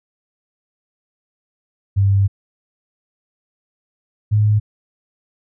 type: tone pair in turn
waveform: sine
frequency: 98.7 / 105.75 Hz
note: G2 / G#2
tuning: +12 / +32 cents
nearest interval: minor second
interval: 120 cents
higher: second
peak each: -11 dBFS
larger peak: neither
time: 1.96-2.28 / 4.31-4.6 s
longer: first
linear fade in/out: 20 ms
effects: none